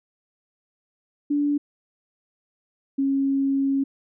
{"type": "tone pair in turn", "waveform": "sine", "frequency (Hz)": [290, 273.6], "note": ["D4", "C#4"], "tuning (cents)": [-22, -23], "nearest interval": "minor second", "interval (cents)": 101, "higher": "first", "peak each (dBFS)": -19, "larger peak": "neither", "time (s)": [[1.3, 1.58], [2.98, 3.84]], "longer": "second", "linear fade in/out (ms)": 10, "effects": []}